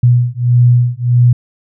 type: beating tone pair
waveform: sine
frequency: 121.2 / 122.8 Hz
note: B2 / B2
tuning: -32 / -9 cents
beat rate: 1.6 Hz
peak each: -10 dBFS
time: 0.03-1.33 s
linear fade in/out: 5 ms
effects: none